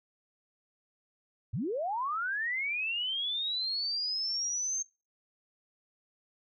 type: linear sweep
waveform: sine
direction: up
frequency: 83 to 6400 Hz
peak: -30 dBFS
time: 1.53-4.83 s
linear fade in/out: 10 ms
effects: noise-tail reverb RT60 0.3 s tail -24 dB re dry